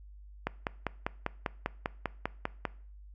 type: click train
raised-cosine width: 0.5 ms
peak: -15 dBFS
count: 12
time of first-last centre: 0.47-2.653 s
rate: 5.04 Hz
effects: noise-tail reverb RT60 0.5 s tail -21 dB re dry + added 50 Hz sine -48 dBFS peak until 3.14 s